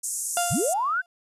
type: band-pass noise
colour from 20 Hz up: pink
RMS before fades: -30 dBFS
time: 0.03-0.74 s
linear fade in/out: 10 ms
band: 6600 to 11000 Hz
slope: 48 dB/octave
type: tone with exponential decay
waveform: 35% pulse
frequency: 698.5 Hz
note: F5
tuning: in tune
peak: -19 dBFS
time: 0.37-1.06 s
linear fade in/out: 1 ms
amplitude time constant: 150 ms
type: linear sweep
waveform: sine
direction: up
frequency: 68.1 to 1568 Hz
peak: -22 dBFS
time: 0.5-1.02 s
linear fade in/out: 20 ms
effects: resampled to 32000 Hz